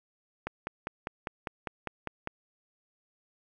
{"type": "click train", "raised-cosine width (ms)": 0.5, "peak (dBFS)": -18, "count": 10, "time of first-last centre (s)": [0.47, 2.274], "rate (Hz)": 4.99, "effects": ["10-bit"]}